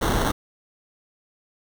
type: noise with sample-and-hold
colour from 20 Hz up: pink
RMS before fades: -22 dBFS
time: 0.01-0.32 s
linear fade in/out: 10 ms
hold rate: 2450 Hz
effects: none